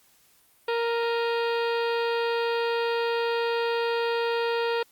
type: harmonic tone with a mistuned harmonic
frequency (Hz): 466.2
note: A#4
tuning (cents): 0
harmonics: 1 / 2 / 3 / 4 / 5 / 6 / 7 / 8 / 9 / 10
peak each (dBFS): -25 / -31 / -35 / -37 / -39 / -41 / -42 / -43 / -44 / -45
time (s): 0.68-4.83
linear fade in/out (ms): 5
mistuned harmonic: 5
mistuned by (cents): +100
effects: white hiss -61 dBFS RMS until 4.91 s + Opus 48 kbps